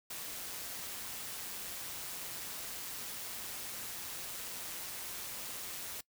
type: noise with amplitude modulation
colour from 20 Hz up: white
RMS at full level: -41 dBFS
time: 0.1-6.01 s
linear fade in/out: 5 ms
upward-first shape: sine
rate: 182 Hz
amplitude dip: 40%
effects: noise-tail reverb RT60 0.1 s tail -22 dB re dry